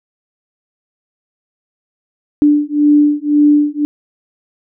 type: beating tone pair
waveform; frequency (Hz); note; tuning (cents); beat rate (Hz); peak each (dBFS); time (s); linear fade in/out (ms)
sine; 293.7 / 295.6; D4 / D4; 0 / +11; 1.9; -11; 2.42-3.85; 0
effects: none